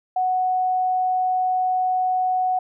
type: tone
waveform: sine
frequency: 740 Hz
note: F#5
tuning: in tune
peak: -18 dBFS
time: 0.16-2.59 s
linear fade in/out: 5 ms
effects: none